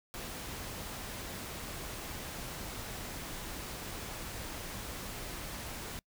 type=noise; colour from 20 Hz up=pink; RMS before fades=-42 dBFS; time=0.14-5.99 s; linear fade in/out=0 ms; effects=noise-tail reverb RT60 0.1 s tail -26 dB re dry